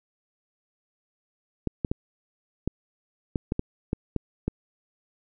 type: clicks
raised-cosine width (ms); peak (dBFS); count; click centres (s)
3; -12; 10; 1.673 / 1.848 / 1.915 / 2.676 / 3.358 / 3.521 / 3.594 / 3.931 / 4.163 / 4.48
effects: none